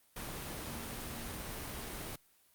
sine tone in noise, 233.5 Hz, A#3, 3 cents sharp, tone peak -50 dBFS, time 0.62-1.41 s, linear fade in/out 5 ms, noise pink, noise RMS -42 dBFS, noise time 0.16-2.16 s, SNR -11 dB, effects white hiss -68 dBFS RMS until 2.54 s + Opus 32 kbps

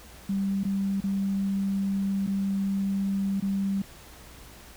sine tone with dropouts, 196.1 Hz, G3, 1 cent sharp, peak -24 dBFS, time 0.29-3.82 s, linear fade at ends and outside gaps 5 ms, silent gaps 0.635-0.65 / 1.005-1.038 / 2.266-2.274 / 3.401-3.423 s, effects added 60 Hz sine -52 dBFS peak until 4.76 s + pink hiss -49 dBFS RMS until 4.76 s

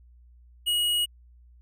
square tone, 2900 Hz, F#7, 35 cents flat, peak -23 dBFS, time 0.66-1.06 s, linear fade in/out 20 ms, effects added 60 Hz sine -51 dBFS peak until 1.61 s

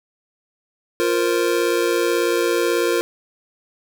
square chord, F suspended fourth, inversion none, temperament just, 349.2 / 465.6 / 523.8 Hz, F4 / Bb4 / C5, 0 / -2 / +2 cents, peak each -21 / -21 / -26 dBFS, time 1-3.01 s, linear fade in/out 0 ms, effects none

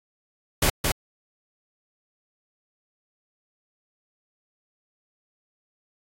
pink noise with echo, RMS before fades -20 dBFS, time 0.62-0.7 s, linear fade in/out 5 ms, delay 220 ms, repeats 1, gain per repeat -3 dB, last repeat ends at 0.92 s, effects AAC 48 kbps

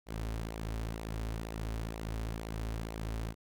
sawtooth tone with flanger, 55 Hz, A1, in tune, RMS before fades -38 dBFS, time 0.06-3.35 s, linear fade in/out 50 ms, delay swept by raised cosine 0.6 to 6.3 ms, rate 2.1 Hz, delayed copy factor -0.5, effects none

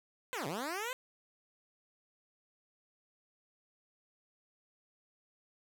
10% pulse linear two-way sweep, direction down then up, 535 to 129.5 to 527 Hz, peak -28 dBFS, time 0.33-0.93 s, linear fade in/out 0 ms, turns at 0.47 s, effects none

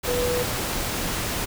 sine tone in noise, 490.7 Hz, B4, 11 cents flat, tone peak -23 dBFS, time 0.07-0.44 s, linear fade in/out 20 ms, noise pink, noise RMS -27 dBFS, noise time 0.03-1.46 s, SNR +1 dB, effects none

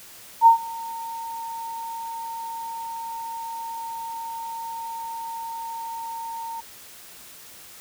sine tone with ADSR envelope, 916 Hz, A#5, 31 cents flat, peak -7 dBFS, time 0.41-6.61 s, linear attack 54 ms, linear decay 110 ms, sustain -23 dB, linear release 14 ms, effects white hiss -45 dBFS RMS until 7.8 s

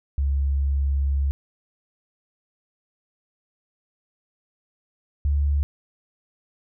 sine tone pair in turn, 69.3 / 71.79 Hz, C#2 / D2, 0 / -39 cents, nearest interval minor second, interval 61 cents, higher second, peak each -19 / -18 dBFS, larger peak second, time 0.18-1.31 / 5.25-5.63 s, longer first, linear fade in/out 0 ms, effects none

